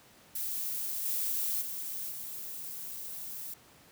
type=noise with level steps; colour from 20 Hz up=violet; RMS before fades=-35 / -32 / -38 / -41 dBFS; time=0.35-3.54 s; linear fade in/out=5 ms; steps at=1.05 / 1.61 / 2.11 s; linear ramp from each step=10 ms; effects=pink hiss -58 dBFS RMS until 3.91 s + high-pass 100 Hz 12 dB/octave